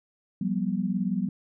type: tone cluster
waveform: sine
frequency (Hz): 177.1 / 195.2 / 241.8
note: F3 / G3 / B3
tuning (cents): +24 / -7 / -36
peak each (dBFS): -30 / -27 / -31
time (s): 0.41-1.29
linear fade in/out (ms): 5
effects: none